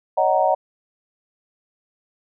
sine chord, D# minor seventh, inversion third, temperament just, 560 / 622.3 / 746.7 / 933.4 Hz, C#5 / D#5 / F#5 / A#5, +18 / 0 / +16 / +2 cents, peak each -22 / -20 / -19 / -22 dBFS, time 0.17-0.55 s, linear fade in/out 10 ms, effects none

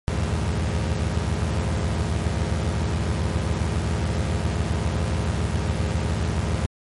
30% pulse tone cluster, 65.9 / 77.8 / 85.1 / 105.2 / 113.4 Hz, C2 / D#2 / F2 / G#2 / A#2, +13 / 0 / -44 / +23 / -47 cents, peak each -26 / -25 / -24 / -26 / -30 dBFS, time 0.08-6.66 s, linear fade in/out 0 ms, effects MP3 48 kbps

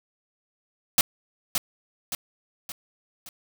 white noise with echo, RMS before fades -18 dBFS, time 0.98-1.01 s, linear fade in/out 2 ms, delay 570 ms, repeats 4, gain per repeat -6 dB, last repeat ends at 3.29 s, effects none

